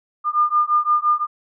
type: beating tone pair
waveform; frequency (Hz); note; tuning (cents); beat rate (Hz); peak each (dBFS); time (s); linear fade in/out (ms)
sine; 1205 / 1210.8; D6 / D#6; +44 / -48; 5.8; -18; 0.24-1.27; 50
effects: none